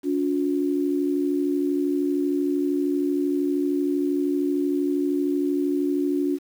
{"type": "tone pair together", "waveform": "sine", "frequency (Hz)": [286, 358.9], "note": ["D4", "F4"], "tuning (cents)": [-46, 47], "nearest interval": "major third", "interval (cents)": 393, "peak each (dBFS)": [-22, -25], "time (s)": [0.03, 6.39], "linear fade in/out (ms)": 50, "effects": ["8-bit"]}